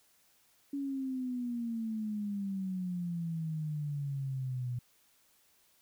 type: exponential sweep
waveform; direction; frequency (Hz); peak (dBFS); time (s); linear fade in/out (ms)
sine; down; 282.8 to 121.2; -33; 0.73-4.79; 5
effects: white hiss -68 dBFS RMS until 5.81 s